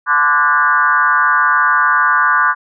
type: tone with frequency modulation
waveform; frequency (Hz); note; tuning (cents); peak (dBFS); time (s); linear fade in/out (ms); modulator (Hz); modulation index
sine; 1318.5; E6; 0; -9; 0.06-2.55; 50; 147; 2.2
effects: none